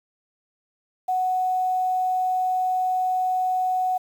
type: tone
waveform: sine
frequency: 740 Hz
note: F#5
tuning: in tune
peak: -20 dBFS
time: 1.08-3.98 s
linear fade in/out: 10 ms
effects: 8-bit